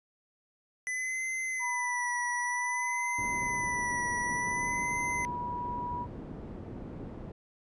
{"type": "tone with vibrato", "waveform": "square", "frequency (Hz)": 2000, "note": "B6", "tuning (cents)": 21, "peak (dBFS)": -32, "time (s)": [0.87, 5.25], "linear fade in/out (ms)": 0, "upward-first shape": "sine", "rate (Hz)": 0.54, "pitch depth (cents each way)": 51}
{"type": "tone", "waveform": "sine", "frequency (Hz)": 972, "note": "B5", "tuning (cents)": -28, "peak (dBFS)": -33, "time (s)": [1.59, 6.07], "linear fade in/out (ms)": 50}
{"type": "low-pass noise", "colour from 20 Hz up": "white", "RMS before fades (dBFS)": -42, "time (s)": [3.18, 7.32], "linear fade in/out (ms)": 5, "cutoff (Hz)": 310, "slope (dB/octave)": 12}
{"effects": ["resampled to 24000 Hz"]}